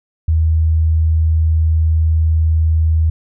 sine tone, 79.9 Hz, D#2, 47 cents sharp, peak -10 dBFS, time 0.28-3.1 s, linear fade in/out 5 ms, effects none

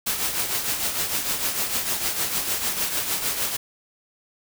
white noise with tremolo, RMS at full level -23 dBFS, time 0.06-3.57 s, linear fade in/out 10 ms, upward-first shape triangle, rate 6.6 Hz, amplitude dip 60%, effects none

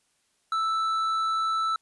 triangle tone with hard clipping, 1318.5 Hz, E6, in tune, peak -25 dBFS, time 0.52-1.76 s, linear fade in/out 2 ms, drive 9 dB, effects white hiss -70 dBFS RMS until 1.81 s + resampled to 24000 Hz

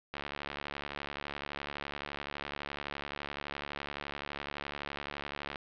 click train, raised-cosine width 0.3 ms, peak -21 dBFS, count 390, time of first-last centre 0.14-5.558 s, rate 71.8 Hz, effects low-pass 4000 Hz 12 dB/octave

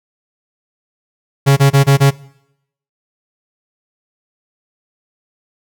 45% pulse tone bursts, 138.59 Hz, C#3, in tune, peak -6 dBFS, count 5, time 1.46-2.11 s, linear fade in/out 20 ms, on 110 ms, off 25 ms, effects noise-tail reverb RT60 0.8 s tail -22 dB re dry

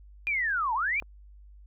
sine linear two-way sweep, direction down then up, 2456 to 850 to 2456 Hz, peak -25 dBFS, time 0.27-1 s, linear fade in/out 0 ms, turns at 0.74 s
click, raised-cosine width 1 ms, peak -30 dBFS, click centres 1.024 s
effects added 50 Hz sine -48 dBFS peak until 1.66 s

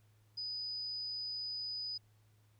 sine tone, 4978 Hz, D#8, in tune, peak -38 dBFS, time 0.37-1.98 s, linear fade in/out 10 ms, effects added 106 Hz sine -65 dBFS peak until 2.59 s + pink hiss -75 dBFS RMS until 2.59 s

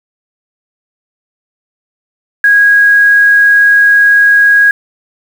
sine tone with quantisation, 1647 Hz, G#6, 15 cents flat, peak -3 dBFS, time 2.44-4.71 s, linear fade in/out 2 ms, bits 5, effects none

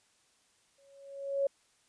sine tone with exponential growth, 554.4 Hz, C#5, in tune, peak -24 dBFS, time 0.78-1.47 s, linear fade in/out 5 ms, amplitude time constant 150 ms, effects white hiss -69 dBFS RMS until 1.88 s + resampled to 22050 Hz

